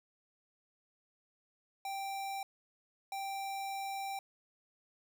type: tone bursts at uneven times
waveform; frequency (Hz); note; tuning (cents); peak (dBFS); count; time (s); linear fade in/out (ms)
square; 784; G5; 0; -38; 2; 1.85-2.43 / 3.12-4.19; 2
effects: none